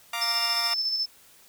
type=chord; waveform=15% pulse; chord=Bb major; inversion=second; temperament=equal; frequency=698.5 / 932.3 / 1174.7 Hz; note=F5 / Bb5 / D6; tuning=0 / 0 / 0 cents; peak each=-27 / -27 / -26 dBFS; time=0.13-0.74 s; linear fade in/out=5 ms
type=tone with tremolo; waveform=sine; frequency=5274 Hz; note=E8; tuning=in tune; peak=-23 dBFS; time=0.21-1.06 s; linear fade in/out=10 ms; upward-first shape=square; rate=14 Hz; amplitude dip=35%
effects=white hiss -55 dBFS RMS until 1.48 s